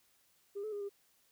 sine tone with pitch steps, 402.6 / 431.2 / 409 / 401.5 Hz, G4 / A4 / G#4 / G4, +46 / -35 / -26 / +41 cents, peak -36 dBFS, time 0.55-0.894 s, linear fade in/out 20 ms, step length 86 ms, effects tanh soft clip ceiling -34 dBFS + white hiss -71 dBFS RMS until 1.31 s

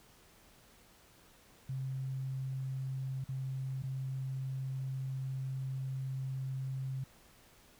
sine tone with dropouts, 132.6 Hz, C3, 23 cents sharp, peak -35 dBFS, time 1.69-7.04 s, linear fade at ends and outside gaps 5 ms, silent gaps 3.242-3.288 / 3.823-3.835 s, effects pink hiss -62 dBFS RMS until 7.79 s

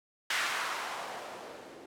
violet noise with low-pass filter sweep, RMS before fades -37 dBFS, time 0.3-1.86 s, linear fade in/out 5 ms, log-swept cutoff 1800 to 350 Hz, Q 1.4, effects none

